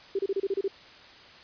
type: tone bursts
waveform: sine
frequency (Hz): 392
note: G4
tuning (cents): 0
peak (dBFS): -24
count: 8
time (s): 0.15-0.68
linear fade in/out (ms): 5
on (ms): 40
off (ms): 30
effects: white hiss -50 dBFS RMS until 1.43 s + resampled to 11025 Hz